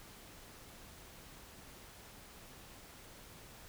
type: silence
effects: pink hiss -55 dBFS RMS until 3.68 s